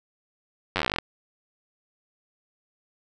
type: slowing click train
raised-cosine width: 0.3 ms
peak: -8 dBFS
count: 15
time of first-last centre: 0.76-0.986 s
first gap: 10 ms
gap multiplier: 1.07
effects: none